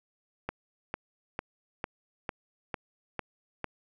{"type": "click train", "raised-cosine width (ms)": 0.5, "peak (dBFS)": -17, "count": 8, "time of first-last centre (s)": [0.49, 3.643], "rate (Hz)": 2.22, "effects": []}